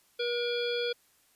harmonic tone with a mistuned harmonic, 480 Hz, B4, 49 cents flat, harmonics 1 / 3 / 5 / 7 / 9 / 10, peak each -30 / -39 / -40 / -36 / -43 / -44 dBFS, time 0.19-0.93 s, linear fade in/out 10 ms, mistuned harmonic 5, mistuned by -15 cents, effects white hiss -66 dBFS RMS until 1.35 s + resampled to 32000 Hz

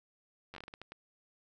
slowing click train, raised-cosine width 0.3 ms, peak -30 dBFS, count 10, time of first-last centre 0.54-0.92 s, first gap 10 ms, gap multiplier 1.34, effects none

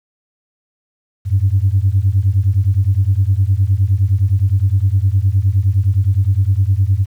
sine beating tone pair, 92.5 / 102.2 Hz, F#2 / G#2, 0 / -27 cents, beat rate 9.7 Hz, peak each -13 dBFS, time 1.25-7.06 s, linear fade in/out 50 ms, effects tanh soft clip ceiling -4 dBFS + 8-bit

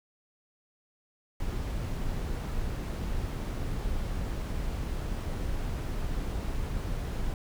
brown noise, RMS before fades -32 dBFS, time 1.4-7.34 s, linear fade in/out 2 ms, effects none

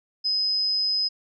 sine tone, 5050 Hz, D#8, 25 cents sharp, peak -21 dBFS, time 0.24-1.09 s, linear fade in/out 20 ms, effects none

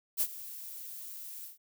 violet noise with ADSR envelope, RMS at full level -27 dBFS, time 0.17-1.58 s, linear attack 40 ms, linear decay 58 ms, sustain -17 dB, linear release 140 ms, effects none

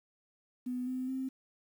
sine tone with pitch steps, 249.6 / 256 / 262.6 Hz, B3 / C4 / C4, +19 / -38 / +6 cents, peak -33 dBFS, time 0.66-1.29 s, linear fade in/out 10 ms, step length 210 ms, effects 10-bit

